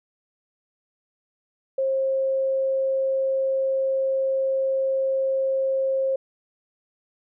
sine tone, 534 Hz, C5, 35 cents sharp, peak -20 dBFS, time 1.78-6.16 s, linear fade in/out 5 ms, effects none

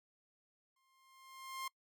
sawtooth tone with exponential growth, 1059 Hz, C6, 21 cents sharp, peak -35 dBFS, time 0.76-1.68 s, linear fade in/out 5 ms, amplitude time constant 200 ms, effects noise-tail reverb RT60 0.1 s tail -24 dB re dry

